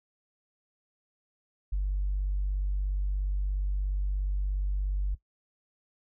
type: tone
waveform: sine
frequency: 48.49 Hz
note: G1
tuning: 18 cents flat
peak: -25 dBFS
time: 1.72-5.15 s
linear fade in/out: 10 ms
effects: noise-tail reverb RT60 0.1 s tail -17 dB re dry + tanh soft clip ceiling -22 dBFS